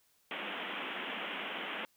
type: band-pass noise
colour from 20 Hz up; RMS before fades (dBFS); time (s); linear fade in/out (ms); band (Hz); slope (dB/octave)
white; -40; 0.31-1.85; 0; 180 to 3300; 96
effects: white hiss -71 dBFS RMS until 1.96 s